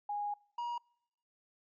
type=tone pair in turn; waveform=sine / triangle; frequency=824 / 953.7 Hz; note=G#5 / A#5; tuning=-14 / +39 cents; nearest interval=minor third; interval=253 cents; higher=second; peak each=-34 / -33 dBFS; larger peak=second; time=0.09-0.34 / 0.58-0.78 s; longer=first; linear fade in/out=5 ms; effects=noise-tail reverb RT60 0.7 s tail -26 dB re dry + resampled to 16000 Hz